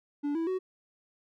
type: tone with pitch steps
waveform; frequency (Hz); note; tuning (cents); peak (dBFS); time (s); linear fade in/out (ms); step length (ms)
triangle; 289.5 / 328.7 / 373.3; D4 / E4 / F#4; -25 / -5 / +15; -26; 0.23-0.59; 20; 120
effects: none